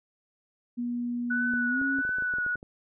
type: tone with pitch glide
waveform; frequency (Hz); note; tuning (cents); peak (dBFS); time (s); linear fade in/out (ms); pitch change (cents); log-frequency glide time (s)
sine; 241.1 to 272.2; B3 to C#4; -41 to -31; -28; 0.77-2.02; 20; +210; 1.68-1.82
type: tone with vibrato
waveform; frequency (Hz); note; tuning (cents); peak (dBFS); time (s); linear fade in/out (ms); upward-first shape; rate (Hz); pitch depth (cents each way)
sine; 1480; F#6; 0; -26; 1.3-2.56; 10; triangle; 1.5; 29
type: clicks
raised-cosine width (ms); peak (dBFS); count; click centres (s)
2; -31; 12; 1.537 / 1.815 / 1.987 / 2.051 / 2.092 / 2.185 / 2.223 / 2.338 / 2.385 / 2.464 / 2.556 / 2.629
effects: none